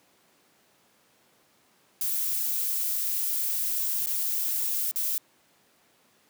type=noise with dropouts; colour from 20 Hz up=violet; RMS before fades=-28 dBFS; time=2.01-5.18 s; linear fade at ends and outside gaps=1 ms; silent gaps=4.061-4.071 / 4.913-4.959 s; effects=pink hiss -63 dBFS RMS until 6.29 s + high-pass 200 Hz 12 dB/octave